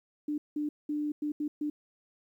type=tone bursts at uneven times; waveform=sine; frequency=297.5 Hz; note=D4; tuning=22 cents sharp; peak=-29 dBFS; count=6; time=0.28-0.38 / 0.56-0.69 / 0.89-1.12 / 1.22-1.32 / 1.4-1.48 / 1.61-1.7 s; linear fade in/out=5 ms; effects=11-bit

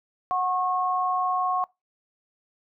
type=tone pair together; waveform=sine; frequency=735 / 1090.3 Hz; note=F#5 / C#6; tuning=-12 / -29 cents; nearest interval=perfect fifth; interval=683 cents; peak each=-25 dBFS; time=0.31-1.64 s; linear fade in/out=0 ms; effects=noise-tail reverb RT60 0.2 s tail -23 dB re dry

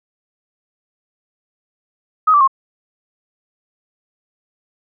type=tone with pitch steps; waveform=sine; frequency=1262 / 1164 / 1073.5 Hz; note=D#6 / D6 / C6; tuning=+24 / -16 / +44 cents; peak=-8 dBFS; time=2.27-2.477 s; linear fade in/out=10 ms; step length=69 ms; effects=none

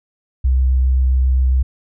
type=tone with vibrato; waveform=sine; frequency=64.5 Hz; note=C2; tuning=24 cents flat; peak=-11 dBFS; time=0.44-1.63 s; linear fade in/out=10 ms; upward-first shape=sine; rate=7.5 Hz; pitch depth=10 cents each way; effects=none

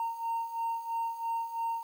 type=beating tone pair; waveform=sine; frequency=917 / 920 Hz; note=A#5 / A#5; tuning=-29 / -23 cents; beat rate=3 Hz; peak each=-35 / -31 dBFS; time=0-1.83 s; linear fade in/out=2 ms; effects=tanh soft clip ceiling -27 dBFS + 9-bit

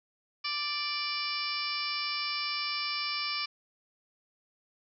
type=harmonic tone; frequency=587.3 Hz; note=D5; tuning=in tune; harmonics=2 / 3 / 4 / 5 / 6 / 7 / 8 / 9; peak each=-38 / -46 / -36 / -41 / -45 / -43 / -37 / -37 dBFS; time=0.44-3.46 s; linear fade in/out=10 ms; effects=none

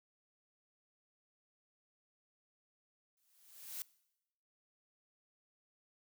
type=noise with exponential growth; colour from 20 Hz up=blue; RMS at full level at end=-41 dBFS; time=3.17-3.82 s; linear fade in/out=1 ms; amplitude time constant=140 ms; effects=noise-tail reverb RT60 0.9 s tail -22 dB re dry

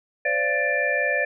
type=tone cluster; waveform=sine; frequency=515 / 580 / 687 / 1759 / 2379 Hz; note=C5 / D5 / F5 / A6 / D7; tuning=-28 / -22 / -29 / -1 / +22 cents; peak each=-29 / -26 / -32 / -23 / -28 dBFS; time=0.25-1.25 s; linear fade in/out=5 ms; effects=none

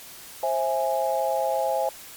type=chord; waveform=sine; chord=C augmented; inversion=none; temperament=equal with one note detuned; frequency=530.2 / 659.3 / 830.6 Hz; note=C5 / E5 / G#5; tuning=+23 / 0 / 0 cents; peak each=-26 dBFS; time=0.43-1.89 s; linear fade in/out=2 ms; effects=white hiss -43 dBFS RMS until 2.16 s + MP3 96 kbps

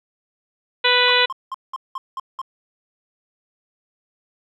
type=harmonic tone; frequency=493.9 Hz; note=B4; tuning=in tune; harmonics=1 / 2 / 3 / 4 / 5 / 6 / 7 / 8; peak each=-22 / -22 / -22 / -22 / -22 / -22 / -22 / -22 dBFS; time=0.84-1.26 s; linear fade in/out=10 ms
type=tone bursts; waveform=triangle; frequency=1059 Hz; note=C6; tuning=21 cents sharp; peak=-23 dBFS; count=7; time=1.08-2.416 s; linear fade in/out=2 ms; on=28 ms; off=190 ms
effects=none

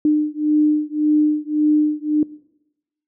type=beating tone pair; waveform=sine; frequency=301.2 / 303 Hz; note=D4 / D#4; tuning=+44 / -46 cents; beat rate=1.8 Hz; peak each=-17 / -18 dBFS; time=0.05-2.23 s; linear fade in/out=2 ms; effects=noise-tail reverb RT60 0.9 s tail -21 dB re dry

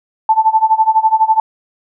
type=tone with tremolo; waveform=sine; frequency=880 Hz; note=A5; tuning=in tune; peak=-5 dBFS; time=0.29-1.4 s; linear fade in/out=2 ms; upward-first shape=sine; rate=12 Hz; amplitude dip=90%; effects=none

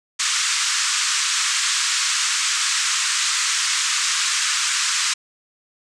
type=band-pass noise; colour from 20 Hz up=white; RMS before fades=-21 dBFS; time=0.19-5.14 s; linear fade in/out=10 ms; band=1100 to 8200 Hz; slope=48 dB/octave; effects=none

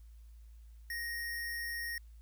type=tone with sample-and-hold; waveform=sine; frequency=1872 Hz; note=A#6; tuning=7 cents sharp; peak=-36 dBFS; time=0.9-1.98 s; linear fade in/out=2 ms; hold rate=7350 Hz; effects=added 56 Hz sine -51 dBFS peak until 2.21 s + white hiss -74 dBFS RMS until 2.21 s

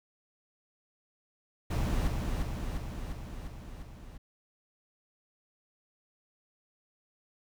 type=noise with echo; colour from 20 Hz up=brown; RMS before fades=-29 dBFS; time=1.7-2.08 s; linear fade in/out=10 ms; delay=350 ms; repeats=6; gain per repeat=-3 dB; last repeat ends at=4.18 s; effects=none

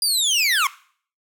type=linear sweep; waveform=25% pulse; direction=down; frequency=4884 to 1028 Hz; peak=-13 dBFS; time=0.02-0.67 s; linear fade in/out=2 ms; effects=noise-tail reverb RT60 0.5 s tail -19 dB re dry

